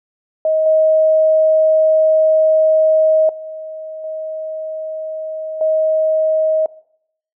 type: tone with level steps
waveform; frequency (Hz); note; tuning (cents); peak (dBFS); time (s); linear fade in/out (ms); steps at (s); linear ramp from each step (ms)
sine; 630; D#5; +21; -12 / -9 / -26 / -22 / -12; 0.45-6.66; 2; 0.66 / 3.29 / 4.04 / 5.61; 2
effects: noise-tail reverb RT60 0.7 s tail -21 dB re dry